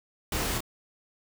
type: noise with echo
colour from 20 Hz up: pink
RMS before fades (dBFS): -31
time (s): 0.32-0.58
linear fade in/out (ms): 2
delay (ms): 26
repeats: 1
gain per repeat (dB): -3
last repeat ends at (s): 0.606
effects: none